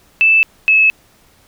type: tone pair in turn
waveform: sine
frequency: 2637 / 2595 Hz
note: E7 / E7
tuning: 0 / -28 cents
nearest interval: unison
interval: 28 cents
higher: first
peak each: -7 dBFS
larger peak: neither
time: 0.21-0.43 / 0.68-0.9 s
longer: neither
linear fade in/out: 0 ms
effects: pink hiss -51 dBFS RMS until 1.47 s